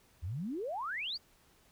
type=exponential sweep; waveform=sine; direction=up; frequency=75.3 to 4930 Hz; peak=-35 dBFS; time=0.22-1.18 s; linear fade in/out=20 ms; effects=pink hiss -66 dBFS RMS until 1.71 s